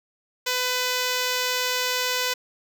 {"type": "tone", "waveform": "5% pulse", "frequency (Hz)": 501, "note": "B4", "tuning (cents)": 25, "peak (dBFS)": -11, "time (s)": [0.46, 2.34], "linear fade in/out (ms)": 10, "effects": []}